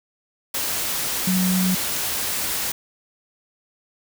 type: tone in noise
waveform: sine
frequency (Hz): 185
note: F#3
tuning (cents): 0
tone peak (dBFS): -18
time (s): 1.27-1.75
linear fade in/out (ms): 5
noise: white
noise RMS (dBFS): -25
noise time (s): 0.54-2.72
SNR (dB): +4
effects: none